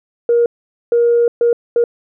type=tone bursts at uneven times; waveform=sine; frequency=472.5 Hz; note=A#4; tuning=23 cents sharp; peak=-8 dBFS; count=4; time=0.29-0.46 / 0.92-1.28 / 1.41-1.53 / 1.76-1.84 s; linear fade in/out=2 ms; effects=tanh soft clip ceiling -5 dBFS